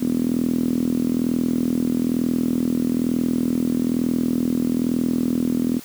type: tone with band-pass filter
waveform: 5% pulse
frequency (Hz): 41.1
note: E1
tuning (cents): -4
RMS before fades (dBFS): -21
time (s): 0-5.8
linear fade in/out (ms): 20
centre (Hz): 250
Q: 6.4
effects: white hiss -42 dBFS RMS until 5.84 s